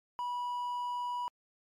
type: tone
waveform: triangle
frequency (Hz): 977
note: B5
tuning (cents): -19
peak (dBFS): -31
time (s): 0.19-1.28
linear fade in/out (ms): 0
effects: MP3 96 kbps